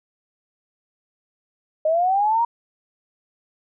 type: linear sweep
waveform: sine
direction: up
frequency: 612 to 953 Hz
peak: -16 dBFS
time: 1.85-2.45 s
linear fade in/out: 5 ms
effects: none